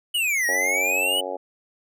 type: exponential two-way sweep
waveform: square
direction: down then up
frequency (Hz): 2999 to 1864.7 to 2999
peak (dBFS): -21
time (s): 0.14-1.21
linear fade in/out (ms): 10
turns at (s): 0.47
type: harmonic tone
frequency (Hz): 92.5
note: F#2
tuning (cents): 0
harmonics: 3 / 4 / 5 / 6 / 7 / 8 / 9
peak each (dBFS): -40 / -37 / -34 / -31 / -36 / -36 / -35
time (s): 0.48-1.37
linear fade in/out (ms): 10
effects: none